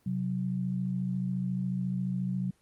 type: tone pair together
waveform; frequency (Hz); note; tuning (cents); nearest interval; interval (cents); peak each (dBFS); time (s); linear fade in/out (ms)
sine; 130.81 / 185; C3 / F#3; 0 / 0; tritone; 600; -33 / -30; 0.06-2.51; 5
effects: pink hiss -68 dBFS RMS until 2.61 s + Opus 24 kbps